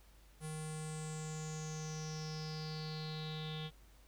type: tone with low-pass filter sweep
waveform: square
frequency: 155.8 Hz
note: D#3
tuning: 3 cents sharp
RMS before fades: -43 dBFS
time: 0.4-3.71 s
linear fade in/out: 50 ms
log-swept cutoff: 9900 to 3400 Hz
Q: 8.8
effects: added 50 Hz sine -60 dBFS peak until 4.07 s + pink hiss -67 dBFS RMS until 4.07 s